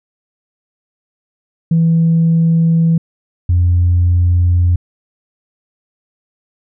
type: tone pair in turn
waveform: sine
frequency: 164.81 / 87.91 Hz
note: E3 / F2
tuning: 0 / +12 cents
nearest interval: major seventh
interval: 1088 cents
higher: first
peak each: -7 dBFS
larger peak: neither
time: 1.71-2.98 / 3.49-4.76 s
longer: neither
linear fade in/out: 5 ms
effects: tanh soft clip ceiling -5 dBFS